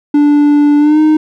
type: tone with pitch glide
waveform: triangle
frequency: 292.3 to 308.8 Hz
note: D4 to D#4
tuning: -8 to -13 cents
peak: -3 dBFS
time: 0.14-1.17 s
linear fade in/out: 5 ms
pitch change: +95 cents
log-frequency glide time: 0.78-1 s
effects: none